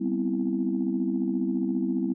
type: chord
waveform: sine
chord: C major seventh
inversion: second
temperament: equal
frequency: 196 / 246.9 / 261.6 / 329.6 Hz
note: G3 / B3 / C4 / E4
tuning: 0 / 0 / 0 / 0 cents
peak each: -29 dBFS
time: 0-2.14 s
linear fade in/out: 20 ms
effects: tanh soft clip ceiling -15 dBFS